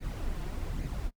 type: noise with flanger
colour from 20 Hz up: brown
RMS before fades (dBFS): -34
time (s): 0-1.11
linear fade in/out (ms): 50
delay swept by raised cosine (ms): 0.44 to 5.74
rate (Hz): 1.2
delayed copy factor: +0.55
effects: noise-tail reverb RT60 0.1 s tail -21 dB re dry